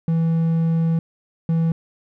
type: tone pair in turn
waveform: triangle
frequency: 164.2 / 164.2 Hz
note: E3 / E3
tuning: -6 / -6 cents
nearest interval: unison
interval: 0 cents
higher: neither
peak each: -14 dBFS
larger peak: neither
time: 0.08-0.99 / 1.49-1.72 s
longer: first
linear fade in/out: 2 ms
effects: none

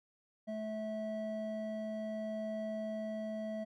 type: tone pair together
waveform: triangle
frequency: 216.9 / 650 Hz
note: A3 / E5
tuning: -25 / -24 cents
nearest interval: octave + perfect fifth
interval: 1901 cents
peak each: -38 / -37 dBFS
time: 0.47-3.65 s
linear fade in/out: 20 ms
effects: none

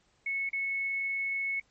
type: tone with dropouts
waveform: sine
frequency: 2200 Hz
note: C#7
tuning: 14 cents flat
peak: -29 dBFS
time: 0.26-1.6 s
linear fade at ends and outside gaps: 5 ms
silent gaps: 0.492-0.53 s
effects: pink hiss -69 dBFS RMS until 1.7 s + MP3 32 kbps

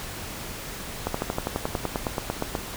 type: slowing click train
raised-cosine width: 1 ms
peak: -11 dBFS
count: 16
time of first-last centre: 1.07-2.552 s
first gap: 74 ms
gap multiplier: 1.04
effects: pink hiss -36 dBFS RMS until 2.76 s

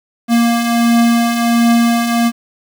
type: beating tone pair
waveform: square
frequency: 232.9 / 234.3 Hz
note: A#3 / A#3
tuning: -1 / +9 cents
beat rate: 1.4 Hz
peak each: -19 / -11 dBFS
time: 0.28-2.32 s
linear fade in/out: 50 ms
effects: 7-bit

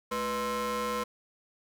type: ring-modulated tone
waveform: 30% pulse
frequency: 277.2 Hz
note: C#4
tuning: in tune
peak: -24 dBFS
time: 0.11-1.04 s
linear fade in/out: 10 ms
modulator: 769 Hz
effects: none

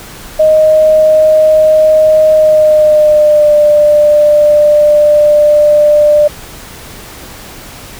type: tone with pitch glide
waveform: sine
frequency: 622.3 to 595.6 Hz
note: D#5 to D5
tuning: 0 to +24 cents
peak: -3 dBFS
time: 0.39-6.28 s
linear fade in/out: 10 ms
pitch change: -76 cents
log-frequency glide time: 2.33-3.54 s
effects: pink hiss -30 dBFS RMS until 7.99 s

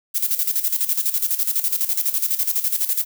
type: noise with tremolo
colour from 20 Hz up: violet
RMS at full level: -19 dBFS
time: 0.14-3.05 s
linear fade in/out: 20 ms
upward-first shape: square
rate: 12 Hz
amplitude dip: 70%
effects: none

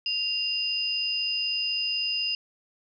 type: tone pair together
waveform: sine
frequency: 2794 / 4978 Hz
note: F7 / D#8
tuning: 0 / 0 cents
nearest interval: minor seventh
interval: 1000 cents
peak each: -28 dBFS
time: 0.06-2.35 s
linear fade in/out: 2 ms
effects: none

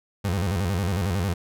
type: tone with vibrato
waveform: 30% pulse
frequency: 92.8 Hz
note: F#2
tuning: 6 cents sharp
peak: -20 dBFS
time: 0.24-1.34 s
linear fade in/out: 10 ms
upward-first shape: square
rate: 11 Hz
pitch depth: 140 cents each way
effects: none

